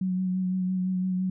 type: tone with vibrato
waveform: sine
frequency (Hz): 185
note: F#3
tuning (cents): 0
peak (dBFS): -24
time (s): 0.01-1.3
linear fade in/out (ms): 5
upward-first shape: sine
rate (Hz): 5.9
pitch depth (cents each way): 22
effects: none